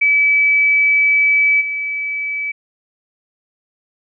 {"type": "tone with level steps", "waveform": "sine", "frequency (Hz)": 2296, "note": "D7", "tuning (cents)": -40, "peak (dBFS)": [-10, -19], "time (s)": [0.01, 2.52], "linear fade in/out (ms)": 10, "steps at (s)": 1.6, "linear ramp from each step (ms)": 20, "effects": []}